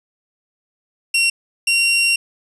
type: tone pair in turn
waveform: sawtooth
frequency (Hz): 2738 / 2752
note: F7 / F7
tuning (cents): -35 / -26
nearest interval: unison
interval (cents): 9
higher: second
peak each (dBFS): -10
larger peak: neither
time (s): 1.14-1.3 / 1.67-2.16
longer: second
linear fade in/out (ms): 5
effects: resampled to 24000 Hz + 8-bit